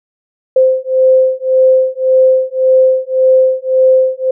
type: beating tone pair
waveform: sine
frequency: 519 / 520.8 Hz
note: C5 / C5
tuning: -14 / -8 cents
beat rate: 1.8 Hz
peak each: -10 dBFS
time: 0.56-4.31 s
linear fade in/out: 5 ms
effects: none